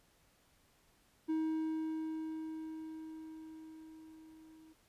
triangle tone with level ramp, 317 Hz, D#4, 32 cents sharp, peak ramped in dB -29 to -55 dBFS, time 1.28-4.74 s, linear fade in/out 20 ms, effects pink hiss -70 dBFS RMS until 4.88 s + resampled to 32000 Hz

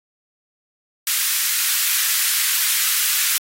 white high-pass noise, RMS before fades -19 dBFS, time 1.07-3.38 s, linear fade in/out 2 ms, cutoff 1400 Hz, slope 24 dB/octave, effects AAC 48 kbps

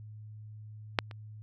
clicks, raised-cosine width 0.3 ms, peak -7 / -29 dBFS, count 2, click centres 0.988 / 1.112 s, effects added 107 Hz sine -44 dBFS peak until 1.42 s

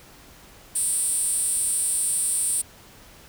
5% pulse tone with high-pass filter, 332.5 Hz, E4, 15 cents sharp, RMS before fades -24 dBFS, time 0.75-2.62 s, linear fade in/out 10 ms, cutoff 8900 Hz, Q 7, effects pink hiss -49 dBFS RMS until 3.28 s

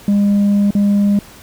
sine tone with dropouts, 202.7 Hz, G#3, 42 cents flat, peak -7 dBFS, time 0.08-1.19 s, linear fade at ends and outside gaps 2 ms, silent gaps 0.707-0.751 s, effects tanh soft clip ceiling -9 dBFS + pink hiss -40 dBFS RMS until 1.42 s

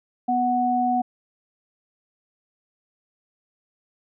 sine tone pair together, 246.9 / 739.9 Hz, B3 / F#5, 0 / 0 cents, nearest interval octave + perfect fifth, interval 1900 cents, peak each -24 / -20 dBFS, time 0.28-1.02 s, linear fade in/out 10 ms, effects none

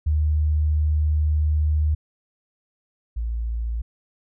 sine tone pair in turn, 76.2 / 57.21 Hz, D#2 / A#1, -36 / -32 cents, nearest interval perfect fourth, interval 496 cents, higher first, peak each -17 / -23 dBFS, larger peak first, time 0.06-1.95 / 3.16-3.82 s, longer first, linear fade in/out 10 ms, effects none

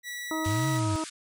sawtooth tone, 1946 Hz, B6, 26 cents flat, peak -31 dBFS, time 0.03-0.81 s, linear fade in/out 50 ms
harmonic tone, 317.1 Hz, D#4, 33 cents sharp, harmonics 1 / 2 / 3 / 4, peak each -30 / -37 / -36 / -36 dBFS, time 0.31-1.04 s, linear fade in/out 2 ms
white band-pass noise, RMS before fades -41 dBFS, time 0.44-1.1 s, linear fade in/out 10 ms, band 1200 to 10000 Hz, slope 96 dB/octave
sine linear two-way sweep, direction up then down, 93.9 to 138.59 to 93.9 Hz, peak -26 dBFS, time 0.46-0.96 s, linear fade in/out 0 ms, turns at 0.68 s
effects none

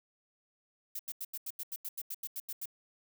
violet noise bursts, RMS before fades -39 dBFS, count 14, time 0.95-2.657 s, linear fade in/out 5 ms, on 43 ms, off 85 ms, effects none

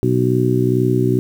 harmonic tone, 62.2 Hz, B1, 13 cents sharp, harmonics 2 / 3 / 4 / 5 / 6, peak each -17 / -23 / -22 / -20 / -18 dBFS, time 0.03-1.19 s, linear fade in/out 0 ms, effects 7-bit

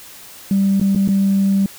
sine tone with dropouts, 196 Hz, G3, in tune, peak -11 dBFS, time 0.51-1.66 s, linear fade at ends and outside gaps 2 ms, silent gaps 0.799-0.812 / 0.95-0.959 / 1.077-1.087 s, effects tanh soft clip ceiling -8 dBFS + white hiss -39 dBFS RMS until 1.78 s

